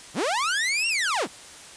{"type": "linear two-way sweep", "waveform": "sawtooth", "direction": "up then down", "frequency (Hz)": [104.6, 2799, 104.6], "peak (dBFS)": -19, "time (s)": [0.14, 1.28], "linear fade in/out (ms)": 50, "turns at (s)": 0.88, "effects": ["white hiss -44 dBFS RMS until 1.76 s", "resampled to 22050 Hz"]}